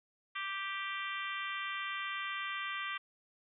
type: harmonic tone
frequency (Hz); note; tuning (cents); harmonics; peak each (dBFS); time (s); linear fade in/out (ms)
392; G4; 0; 3 / 4 / 5 / 6 / 7 / 8 / 9; -41 / -44 / -42 / -44 / -47 / -46 / -51; 0.35-2.98; 10
effects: none